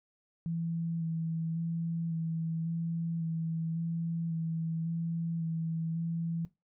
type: tone with vibrato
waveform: sine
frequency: 164.81 Hz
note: E3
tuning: in tune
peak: -31 dBFS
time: 0.46-6.45 s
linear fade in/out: 0 ms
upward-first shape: square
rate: 0.91 Hz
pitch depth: 17 cents each way
effects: noise-tail reverb RT60 0.2 s tail -17 dB re dry